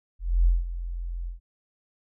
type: tone with ADSR envelope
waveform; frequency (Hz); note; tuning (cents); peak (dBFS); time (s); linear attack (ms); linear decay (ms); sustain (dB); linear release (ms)
sine; 43.18; F1; -19; -15; 0.19-1.4; 270; 180; -14; 130
effects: none